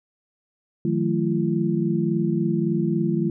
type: tone cluster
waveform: sine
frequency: 156 / 179.6 / 217.5 / 339.8 Hz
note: D#3 / F3 / A3 / F4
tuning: +5 / +49 / -20 / -47 cents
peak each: -25 dBFS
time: 0.85-3.3 s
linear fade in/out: 2 ms
effects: none